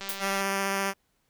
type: click train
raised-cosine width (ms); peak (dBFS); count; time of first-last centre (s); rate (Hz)
0.2; -20; 79; 0.01-0.408; 196
type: noise with exponential decay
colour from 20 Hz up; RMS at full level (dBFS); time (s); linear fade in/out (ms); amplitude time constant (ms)
blue; -27; 0.09-0.22; 2; 28
type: tone with vibrato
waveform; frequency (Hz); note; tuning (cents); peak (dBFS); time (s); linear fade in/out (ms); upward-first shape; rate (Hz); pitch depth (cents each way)
5% pulse; 196; G3; 0; -15; 0.19-0.94; 50; sine; 15; 10
effects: pink hiss -72 dBFS RMS until 1.29 s